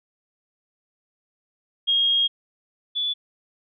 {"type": "tone pair in turn", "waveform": "sine", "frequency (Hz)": [3257, 3451], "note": ["G#7", "A7"], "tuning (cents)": [-34, -34], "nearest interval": "minor second", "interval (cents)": 100, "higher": "second", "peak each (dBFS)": [-17, -22], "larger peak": "first", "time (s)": [[1.87, 2.28], [2.95, 3.14]], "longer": "first", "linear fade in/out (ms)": 20, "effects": []}